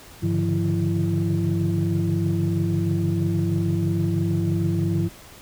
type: tone cluster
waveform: sine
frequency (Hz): 101.1 / 142.7 / 149 / 172 / 335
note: G#2 / D3 / D3 / F3 / E4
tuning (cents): -46 / -49 / +25 / -26 / +28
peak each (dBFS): -23 / -30 / -27 / -23 / -26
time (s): 0.22-5.09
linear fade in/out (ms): 20
effects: tanh soft clip ceiling -13 dBFS + pink hiss -45 dBFS RMS until 5.41 s